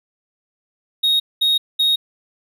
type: tone bursts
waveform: triangle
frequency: 3750 Hz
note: A#7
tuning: 10 cents sharp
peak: -12 dBFS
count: 3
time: 1.03-1.96 s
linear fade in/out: 10 ms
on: 170 ms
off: 210 ms
effects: none